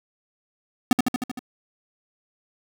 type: tone with echo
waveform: square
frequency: 250 Hz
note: B3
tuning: 21 cents sharp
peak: -13 dBFS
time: 0.91-0.93 s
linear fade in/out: 2 ms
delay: 77 ms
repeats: 6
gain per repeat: -3 dB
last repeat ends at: 1.392 s
effects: none